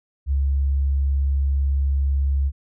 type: tone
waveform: sine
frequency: 69 Hz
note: C#2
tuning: 7 cents flat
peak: -17 dBFS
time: 0.26-2.52 s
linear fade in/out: 50 ms
effects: none